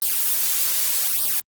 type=noise with flanger; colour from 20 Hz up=blue; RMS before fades=-21 dBFS; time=0.02-1.4 s; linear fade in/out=2 ms; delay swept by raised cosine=0.21 to 6.11 ms; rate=0.83 Hz; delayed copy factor=+0.8; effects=Opus 24 kbps